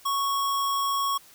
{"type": "tone with sample-and-hold", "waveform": "sine", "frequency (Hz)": 1108.7, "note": "C#6", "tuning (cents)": 0, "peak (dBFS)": -23, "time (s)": [0.05, 1.18], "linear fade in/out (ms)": 10, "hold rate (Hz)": 4410, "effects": ["white hiss -53 dBFS RMS until 1.34 s"]}